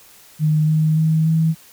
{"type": "tone with pitch steps", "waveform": "sine", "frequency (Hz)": [153.9, 156.23, 158.59, 160.99], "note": ["D#3", "D#3", "D#3", "E3"], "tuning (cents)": [-19, 7, 33, -41], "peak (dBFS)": -13, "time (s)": [0.39, 1.55], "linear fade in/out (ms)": 50, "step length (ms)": 290, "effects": ["white hiss -47 dBFS RMS until 1.72 s"]}